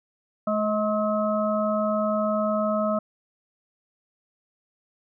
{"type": "harmonic tone with a mistuned harmonic", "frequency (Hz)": 214, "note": "A3", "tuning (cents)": -48, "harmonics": [1, 3, 5, 6], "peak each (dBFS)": [-26, -24, -35, -29], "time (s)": [0.47, 2.99], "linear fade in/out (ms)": 5, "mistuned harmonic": 3, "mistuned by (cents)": -24, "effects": []}